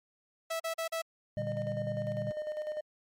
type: tone bursts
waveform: sawtooth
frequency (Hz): 655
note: E5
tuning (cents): -11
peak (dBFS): -28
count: 4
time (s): 0.5-1.02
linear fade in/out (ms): 10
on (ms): 100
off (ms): 40
type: chord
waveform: sine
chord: G minor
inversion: first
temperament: just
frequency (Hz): 117.6 / 147 / 196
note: Bb2 / D3 / G3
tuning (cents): +16 / +2 / 0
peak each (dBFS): -37 / -41 / -40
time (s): 1.37-2.31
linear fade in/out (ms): 0
type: tone with tremolo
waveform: triangle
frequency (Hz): 609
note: D#5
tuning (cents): -37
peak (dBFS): -30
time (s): 1.37-2.81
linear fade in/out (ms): 10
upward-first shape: square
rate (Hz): 10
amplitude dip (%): 50
effects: MP3 64 kbps